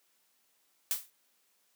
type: noise with exponential decay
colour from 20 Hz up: blue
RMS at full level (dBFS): -27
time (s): 0.91-1.1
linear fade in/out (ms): 0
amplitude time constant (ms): 40
effects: white hiss -72 dBFS RMS until 1.75 s + high-pass 200 Hz 12 dB/octave